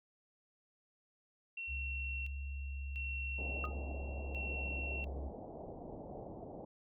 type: tone with tremolo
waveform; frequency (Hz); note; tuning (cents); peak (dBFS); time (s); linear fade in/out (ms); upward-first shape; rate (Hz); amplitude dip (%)
sine; 2722; F7; -45; -40; 1.57-5.05; 5; square; 0.72; 75
type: tone with vibrato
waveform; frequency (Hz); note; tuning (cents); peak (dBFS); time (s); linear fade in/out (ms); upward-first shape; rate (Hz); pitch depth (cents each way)
sine; 69; C#2; -7; -39; 1.67-5.32; 50; sine; 1.6; 8
type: low-pass noise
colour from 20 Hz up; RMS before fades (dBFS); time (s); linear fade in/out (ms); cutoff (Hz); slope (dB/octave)
white; -48; 3.38-6.65; 5; 770; 48
type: tone with exponential decay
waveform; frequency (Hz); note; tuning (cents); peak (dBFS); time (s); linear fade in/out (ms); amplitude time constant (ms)
sine; 1244.5; D#6; 0; -34; 3.64-3.74; 1; 21
effects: none